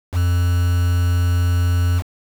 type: tone with quantisation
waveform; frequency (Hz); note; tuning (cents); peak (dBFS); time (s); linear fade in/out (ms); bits
triangle; 88; F2; +14; -12; 0.12-2.03; 50; 5
effects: none